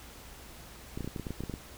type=clicks; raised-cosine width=3 ms; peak=-23 dBFS; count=12; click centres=0.975 / 1.007 / 1.045 / 1.076 / 1.162 / 1.197 / 1.268 / 1.306 / 1.406 / 1.437 / 1.497 / 1.539 s; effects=added 60 Hz sine -53 dBFS peak until 1.77 s + pink hiss -50 dBFS RMS until 1.77 s